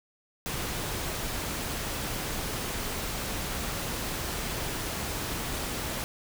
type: noise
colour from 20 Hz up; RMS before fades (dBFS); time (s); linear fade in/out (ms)
pink; -33; 0.46-6.04; 0
effects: none